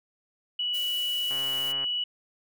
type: tone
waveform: sine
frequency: 2943 Hz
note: F#7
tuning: 10 cents flat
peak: -26 dBFS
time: 0.59-2.04 s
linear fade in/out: 5 ms
type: noise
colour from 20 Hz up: blue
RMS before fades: -40 dBFS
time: 0.73-1.73 s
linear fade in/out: 20 ms
type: click train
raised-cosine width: 0.5 ms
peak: -27 dBFS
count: 74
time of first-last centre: 1.31-1.843 s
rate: 137 Hz
effects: none

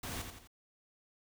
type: noise with echo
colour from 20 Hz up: pink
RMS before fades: -41 dBFS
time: 0.03-0.22 s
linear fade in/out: 5 ms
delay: 85 ms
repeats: 3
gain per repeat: -6 dB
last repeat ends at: 0.475 s
effects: none

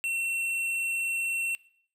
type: tone with hard clipping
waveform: triangle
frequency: 2712 Hz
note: E7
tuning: 49 cents sharp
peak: -29 dBFS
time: 0.04-1.55 s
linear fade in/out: 0 ms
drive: 12 dB
effects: noise-tail reverb RT60 0.6 s tail -20 dB re dry

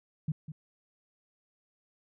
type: tone with echo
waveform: sine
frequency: 153.8 Hz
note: D#3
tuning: 20 cents flat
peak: -27 dBFS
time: 0.28-0.32 s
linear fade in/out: 5 ms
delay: 200 ms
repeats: 1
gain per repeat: -11 dB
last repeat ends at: 0.52 s
effects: none

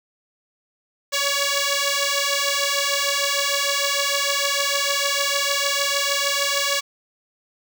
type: beating tone pair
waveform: 5% pulse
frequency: 560 / 566.6 Hz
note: C#5 / C#5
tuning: +18 / +38 cents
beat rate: 6.6 Hz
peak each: -11 dBFS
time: 1.12-6.81 s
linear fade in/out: 20 ms
effects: none

